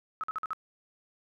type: tone bursts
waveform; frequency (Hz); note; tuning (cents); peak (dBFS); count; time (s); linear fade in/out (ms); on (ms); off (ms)
sine; 1286; E6; -43; -30; 5; 0.21-0.532; 0; 26; 48
effects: none